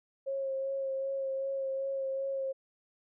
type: tone with vibrato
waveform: sine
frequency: 540 Hz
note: C#5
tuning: 45 cents flat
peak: -31 dBFS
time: 0.26-2.53 s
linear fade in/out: 20 ms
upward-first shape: sine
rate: 2.6 Hz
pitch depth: 18 cents each way
effects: none